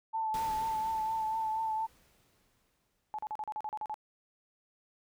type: tone with vibrato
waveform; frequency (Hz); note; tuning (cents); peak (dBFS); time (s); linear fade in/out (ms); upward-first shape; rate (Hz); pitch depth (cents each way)
sine; 882; A5; +4; -30; 0.13-1.87; 20; triangle; 4.2; 31
type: noise with exponential decay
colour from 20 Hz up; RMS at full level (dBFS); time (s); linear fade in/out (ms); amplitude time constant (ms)
pink; -43; 0.34-3.33; 1; 650
type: tone bursts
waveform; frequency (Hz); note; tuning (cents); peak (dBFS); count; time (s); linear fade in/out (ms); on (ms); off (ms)
sine; 856; A5; -48; -34; 10; 3.14-3.942; 0; 46; 38
effects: none